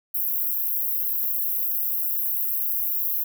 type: high-pass noise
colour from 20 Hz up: pink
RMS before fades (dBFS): -25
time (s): 0.14-3.24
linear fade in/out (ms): 10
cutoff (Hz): 12000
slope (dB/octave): 96
effects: none